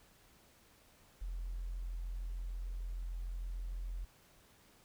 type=tone; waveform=sine; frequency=43.29 Hz; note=F1; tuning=14 cents flat; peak=-37 dBFS; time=1.21-4.05 s; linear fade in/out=10 ms; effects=tanh soft clip ceiling -33 dBFS + pink hiss -65 dBFS RMS until 4.84 s